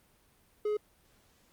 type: tone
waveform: triangle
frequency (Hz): 421.2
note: G#4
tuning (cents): +24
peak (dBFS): -26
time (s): 0.65-0.77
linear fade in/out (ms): 5
effects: pink hiss -66 dBFS RMS until 1.52 s + Opus 32 kbps